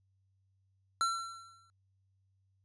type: tone with exponential decay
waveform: square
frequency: 1353 Hz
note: E6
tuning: 45 cents sharp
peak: -27 dBFS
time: 1.01-1.7 s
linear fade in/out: 0 ms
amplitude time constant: 150 ms
effects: added 96 Hz sine -70 dBFS peak until 2.64 s + resampled to 22050 Hz